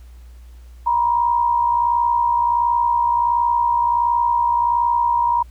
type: tone pair together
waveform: sine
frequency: 951 / 1012.4 Hz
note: A#5 / B5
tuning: +34 / +43 cents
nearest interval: minor second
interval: 109 cents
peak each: -15 / -23 dBFS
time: 0.86-5.43 s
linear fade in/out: 10 ms
effects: added 60 Hz sine -38 dBFS peak until 5.5 s + pink hiss -57 dBFS RMS until 5.5 s